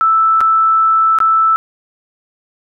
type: tone with dropouts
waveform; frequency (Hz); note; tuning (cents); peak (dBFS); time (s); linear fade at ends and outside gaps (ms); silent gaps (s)
sine; 1318.5; E6; 0; -8; 0.01-1.56; 0; 0.406-0.412 / 1.187-1.203
effects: none